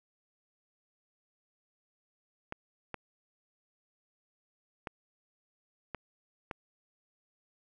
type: clicks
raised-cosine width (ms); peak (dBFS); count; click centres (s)
0.5; -22; 5; 2.524 / 2.943 / 4.872 / 5.947 / 6.512
effects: none